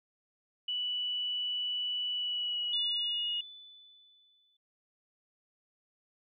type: tone with pitch glide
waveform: sine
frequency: 2960 to 2881 Hz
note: F#7 to F#7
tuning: 0 to -47 cents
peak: -31 dBFS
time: 0.68-3.41 s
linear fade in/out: 5 ms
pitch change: -47 cents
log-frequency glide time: 2.12-3.18 s
type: tone with exponential decay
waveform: sine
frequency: 3491 Hz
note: A7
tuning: 14 cents flat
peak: -30 dBFS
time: 2.73-4.57 s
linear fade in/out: 5 ms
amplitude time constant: 400 ms
effects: none